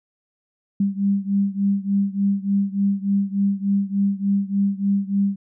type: beating tone pair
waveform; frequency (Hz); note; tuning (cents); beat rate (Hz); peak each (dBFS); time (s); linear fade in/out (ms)
sine; 197.4 / 200.8; G3 / G3; +12 / +42; 3.4; -20 / -22; 0.8-5.36; 5
effects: none